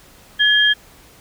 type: tone pair together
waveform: sine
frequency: 1700 / 3209 Hz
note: G#6 / G7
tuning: +40 / +40 cents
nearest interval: major seventh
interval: 1100 cents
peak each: -14 dBFS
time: 0.39-0.74 s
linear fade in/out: 20 ms
effects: pink hiss -47 dBFS RMS until 1.2 s